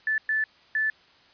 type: tone bursts at uneven times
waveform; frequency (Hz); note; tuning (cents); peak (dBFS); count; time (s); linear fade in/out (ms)
sine; 1749; A6; -11; -22; 3; 0.07-0.18 / 0.29-0.44 / 0.75-0.9; 2
effects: white hiss -57 dBFS RMS until 1.33 s + resampled to 11025 Hz